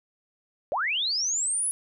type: linear sweep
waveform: sine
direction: up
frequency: 496.9 to 10548 Hz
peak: -24 dBFS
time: 0.72-1.71 s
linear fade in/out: 0 ms
effects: none